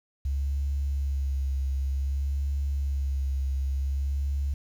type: tone with vibrato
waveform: sine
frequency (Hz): 68.8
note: C#2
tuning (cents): -12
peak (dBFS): -24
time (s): 0.25-4.54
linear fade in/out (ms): 5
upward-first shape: sine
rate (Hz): 0.54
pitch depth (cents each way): 31
effects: tanh soft clip ceiling -20 dBFS + 9-bit